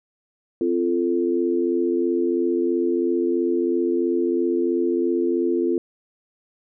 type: chord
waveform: sine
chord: F major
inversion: second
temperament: equal with one note detuned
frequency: 261.6 / 344.6 / 440 Hz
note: C4 / F4 / A4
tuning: 0 / -23 / 0 cents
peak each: -25 / -20 / -26 dBFS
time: 0.61-5.78 s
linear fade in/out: 2 ms
effects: none